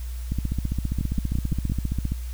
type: two click trains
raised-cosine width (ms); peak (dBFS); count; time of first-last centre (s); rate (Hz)
5; -13 / -14; 5 / 28; 1.01-1.698 / 0.32-2.12; 5.81 / 15
effects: added 60 Hz sine -29 dBFS peak until 2.33 s + white hiss -48 dBFS RMS until 2.33 s